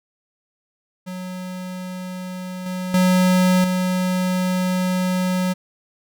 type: tone with level steps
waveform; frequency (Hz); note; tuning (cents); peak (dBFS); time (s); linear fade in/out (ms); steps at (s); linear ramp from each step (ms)
square; 183.5; F#3; -14; -29 / -25 / -14 / -19; 1.06-5.54; 20; 2.66 / 2.94 / 3.64; 2
effects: none